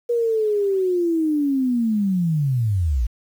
sine linear sweep, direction down, 480.7 to 51.91 Hz, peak -17 dBFS, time 0.09-3.07 s, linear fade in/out 10 ms, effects 8-bit

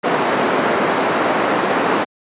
pink band-pass noise, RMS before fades -17 dBFS, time 0.03-2.05 s, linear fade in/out 20 ms, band 270 to 1600 Hz, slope 12 dB/octave, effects high-pass 150 Hz 12 dB/octave + resampled to 8000 Hz

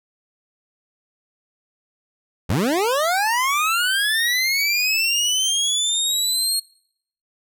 25% pulse linear sweep, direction up, 68.7 to 4305 Hz, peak -14 dBFS, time 2.49-6.6 s, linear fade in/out 10 ms, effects noise-tail reverb RT60 0.7 s tail -26 dB re dry

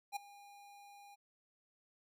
square tone with ADSR envelope, 810 Hz, G#5, 43 cents flat, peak -36 dBFS, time 0.12-1.16 s, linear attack 43 ms, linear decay 8 ms, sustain -20 dB, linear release 23 ms, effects none

